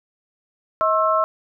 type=tone cluster; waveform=sine; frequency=637 / 1075 / 1322 Hz; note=D#5 / C6 / E6; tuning=+41 / +47 / +5 cents; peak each=-20 dBFS; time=0.81-1.24 s; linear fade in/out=0 ms; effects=none